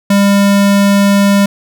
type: tone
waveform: square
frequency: 200 Hz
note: G3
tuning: 35 cents sharp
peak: -7 dBFS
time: 0.1-1.46 s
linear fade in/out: 5 ms
effects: none